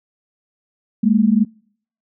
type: tone pair together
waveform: sine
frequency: 205.4 / 228.5 Hz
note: G#3 / A#3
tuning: -19 / -34 cents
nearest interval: major second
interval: 185 cents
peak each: -14 dBFS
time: 1.03-1.45 s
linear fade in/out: 10 ms
effects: noise-tail reverb RT60 0.6 s tail -26 dB re dry